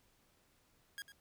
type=tone with echo; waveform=sawtooth; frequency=1636 Hz; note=G#6; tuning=26 cents flat; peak=-39 dBFS; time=0.98-1.02 s; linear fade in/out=0 ms; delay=100 ms; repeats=1; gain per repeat=-12 dB; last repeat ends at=1.12 s; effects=pink hiss -72 dBFS RMS until 1.2 s